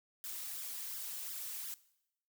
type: noise with flanger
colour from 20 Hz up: blue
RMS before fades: -43 dBFS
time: 0.24-1.74 s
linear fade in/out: 0 ms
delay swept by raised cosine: 0.56 to 4.16 ms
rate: 2.8 Hz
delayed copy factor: +0.9
effects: noise-tail reverb RT60 0.8 s tail -19 dB re dry